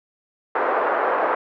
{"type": "band-pass noise", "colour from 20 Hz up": "pink", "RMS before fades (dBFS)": -21, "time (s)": [0.55, 1.35], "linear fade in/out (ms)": 5, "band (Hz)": [440, 1500], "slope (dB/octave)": 24, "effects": []}